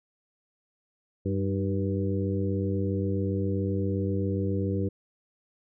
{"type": "harmonic tone with a mistuned harmonic", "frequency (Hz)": 97.1, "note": "G2", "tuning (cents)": -16, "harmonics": [1, 2, 3, 4, 5], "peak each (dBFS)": [-28, -31, -33, -34, -35], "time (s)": [1.25, 4.89], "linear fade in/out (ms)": 10, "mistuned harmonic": 3, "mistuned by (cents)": 56, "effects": []}